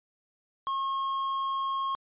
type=tone with tanh clipping; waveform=sine; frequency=1082 Hz; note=C#6; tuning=42 cents flat; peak=-29 dBFS; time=0.67-1.95 s; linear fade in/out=0 ms; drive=7 dB; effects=resampled to 8000 Hz